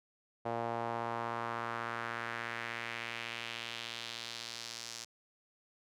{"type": "tone with band-pass filter sweep", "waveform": "sawtooth", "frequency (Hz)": 116.54, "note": "A#2", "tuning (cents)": 0, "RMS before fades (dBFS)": -40, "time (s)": [0.45, 5.05], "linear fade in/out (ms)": 10, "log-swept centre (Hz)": [700, 5800], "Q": 1.9, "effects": []}